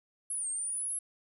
sine linear two-way sweep, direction down then up, 11000 to 8372 to 11000 Hz, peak -32 dBFS, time 0.3-0.99 s, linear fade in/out 5 ms, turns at 0.48 s, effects none

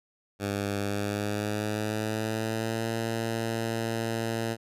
10% pulse tone with pitch glide, 100.8 to 113.8 Hz, G2 to A#2, +49 to -41 cents, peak -20 dBFS, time 0.39-4.57 s, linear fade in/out 50 ms, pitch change +210 cents, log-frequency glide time 0.78-2.88 s, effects resampled to 32000 Hz

